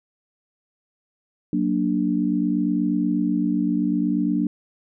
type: chord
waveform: sine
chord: Gb augmented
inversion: none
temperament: equal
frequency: 185 / 233.1 / 293.7 Hz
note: Gb3 / Bb3 / D4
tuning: 0 / 0 / 0 cents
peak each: -24 / -24 / -22 dBFS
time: 1.53-4.47 s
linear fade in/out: 2 ms
effects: none